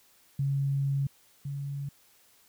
sine tone pair in turn, 138.59 / 140.61 Hz, C#3 / C#3, 0 / +25 cents, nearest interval unison, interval 25 cents, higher second, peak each -25 / -32 dBFS, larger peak first, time 0.39-1.07 / 1.45-1.89 s, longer first, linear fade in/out 5 ms, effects white hiss -62 dBFS RMS until 2.48 s

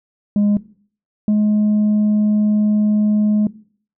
sine tone pair in turn, 205.8 / 210.7 Hz, G#3 / G#3, -16 / +25 cents, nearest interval unison, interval 41 cents, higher second, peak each -9 dBFS, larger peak neither, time 0.36-0.57 / 1.28-3.47 s, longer second, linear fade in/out 2 ms, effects noise-tail reverb RT60 0.5 s tail -20 dB re dry + tanh soft clip ceiling -11 dBFS

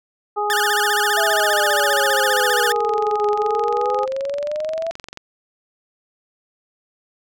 harmonic tone, 415.3 Hz, G#4, in tune, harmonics 1 / 2 / 3, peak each -24 / -21 / -25 dBFS, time 0.36-4.06 s, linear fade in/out 20 ms
sawtooth tone with vibrato, 1604 Hz, G6, 39 cents sharp, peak -15 dBFS, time 0.5-2.72 s, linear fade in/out 0 ms, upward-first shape sine, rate 15 Hz, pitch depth 210 cents each way
sine exponential two-way sweep, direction down then up, 670 to 415.3 to 670 Hz, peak -21 dBFS, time 1.17-4.91 s, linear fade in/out 5 ms, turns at 3.28 s
click train, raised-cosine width 0.2 ms, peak -17 dBFS, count 90, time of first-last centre 1.27-5.174 s, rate 22.8 Hz
effects none

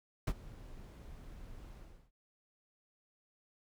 brown noise with ADSR envelope, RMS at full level -28 dBFS, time 0.27-2.11 s, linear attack 6 ms, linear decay 50 ms, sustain -22 dB, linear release 360 ms, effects none

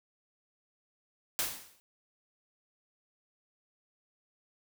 white noise with exponential decay, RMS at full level -29 dBFS, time 1.39-1.8 s, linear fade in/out 0 ms, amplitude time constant 89 ms, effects none

